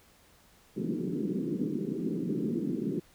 pink band-pass noise, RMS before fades -32 dBFS, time 0.76-3 s, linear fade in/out 10 ms, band 160 to 390 Hz, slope 48 dB/octave, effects pink hiss -61 dBFS RMS until 3.14 s

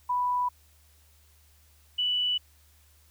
sine tone pair in turn, 987.8 / 2965 Hz, B5 / F#7, 0 / +3 cents, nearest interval octave + perfect fifth, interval 1903 cents, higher second, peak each -24 dBFS, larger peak neither, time 0.09-0.49 / 1.98-2.38 s, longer neither, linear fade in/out 10 ms, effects added 75 Hz sine -59 dBFS peak until 3.1 s + white hiss -63 dBFS RMS until 3.1 s

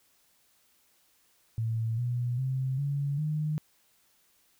sine tone with pitch steps, 113.1 / 121.92 / 131.43 / 141.68 / 152.72 Hz, A2 / B2 / C3 / C#3 / D#3, +48 / -22 / +8 / +38 / -32 cents, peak -27 dBFS, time 1.58-3.58 s, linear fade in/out 0 ms, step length 400 ms, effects white hiss -67 dBFS RMS until 4.59 s

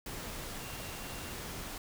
sine tone in noise, 2763 Hz, F7, 19 cents flat, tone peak -53 dBFS, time 0.6-1.33 s, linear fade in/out 2 ms, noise pink, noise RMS -42 dBFS, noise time 0.06-1.78 s, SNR -14 dB, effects none

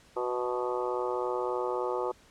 harmonic tone with a mistuned harmonic, 123.47 Hz, B2, in tune, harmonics 3 / 4 / 5 / 6 / 7 / 8 / 9 / 10, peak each -33 / -33 / -39 / -44 / -36 / -43 / -40 / -41 dBFS, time 0.16-2.12 s, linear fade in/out 10 ms, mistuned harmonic 7, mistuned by +17 cents, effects pink hiss -59 dBFS RMS until 2.3 s + low-pass 9000 Hz 12 dB/octave

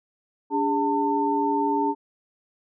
sine tone cluster, 288.5 / 406.6 / 897 Hz, D4 / G#4 / A5, -31 / -37 / +33 cents, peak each -25 / -27 / -23 dBFS, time 0.5-1.95 s, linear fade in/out 50 ms, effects none

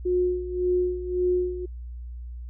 sine tone with tremolo, 360.7 Hz, F#4, 44 cents flat, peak -19 dBFS, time 0.05-1.66 s, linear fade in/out 10 ms, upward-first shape sine, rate 1.8 Hz, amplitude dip 75%, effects added 60 Hz sine -34 dBFS peak until 2.49 s

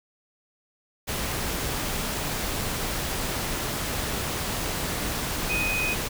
sine tone in noise, 2501 Hz, D#7, 8 cents sharp, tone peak -25 dBFS, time 5.49-5.95 s, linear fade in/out 20 ms, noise pink, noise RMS -29 dBFS, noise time 1.07-6.09 s, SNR +1 dB, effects none

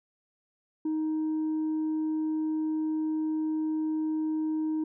sine tone with tanh clipping, 312.5 Hz, D#4, 8 cents sharp, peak -27 dBFS, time 0.85-4.84 s, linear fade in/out 5 ms, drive 1 dB, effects none

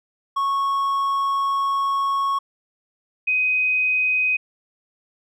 triangle / sine tone pair in turn, 1103 / 2510 Hz, C#6 / D#7, -9 / +15 cents, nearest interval octave + major second, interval 1424 cents, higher second, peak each -17 dBFS, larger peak neither, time 0.36-2.39 / 3.27-4.37 s, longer first, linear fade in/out 10 ms, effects none

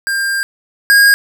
square tone pair in turn, 1598 / 1630.6 Hz, G6 / G#6, +33 / -32 cents, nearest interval unison, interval 35 cents, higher second, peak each -15 / -6 dBFS, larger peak second, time 0.07-0.43 / 0.9-1.14 s, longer first, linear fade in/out 0 ms, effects none

